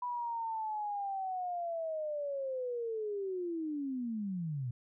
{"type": "linear sweep", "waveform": "sine", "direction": "down", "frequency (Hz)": [987.8, 116.6], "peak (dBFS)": -34, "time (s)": [0.02, 4.71], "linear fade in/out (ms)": 5, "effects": []}